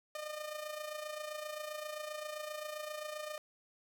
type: tone with amplitude modulation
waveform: sawtooth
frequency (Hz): 607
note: D#5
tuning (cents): -43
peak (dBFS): -34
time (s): 0.15-3.38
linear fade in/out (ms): 2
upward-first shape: sine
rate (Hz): 27.6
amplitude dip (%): 60
effects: none